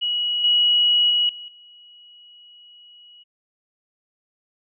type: tone with level steps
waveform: sine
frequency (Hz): 2915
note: F#7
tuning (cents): -26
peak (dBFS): -20 / -14 / -16 / -34 / -45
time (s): 0.01-3.24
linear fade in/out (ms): 20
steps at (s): 0.44 / 1.1 / 1.29 / 1.48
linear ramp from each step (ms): 2
effects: none